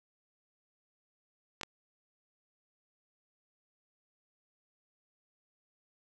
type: clicks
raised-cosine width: 0.2 ms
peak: -20 dBFS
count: 2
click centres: 1.612 / 1.633 s
effects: none